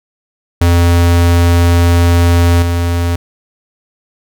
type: tone with level steps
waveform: square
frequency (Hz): 86.1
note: F2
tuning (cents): -24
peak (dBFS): -7 / -12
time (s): 0.61-3.16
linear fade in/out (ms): 5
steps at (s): 2.62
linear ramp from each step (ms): 5
effects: none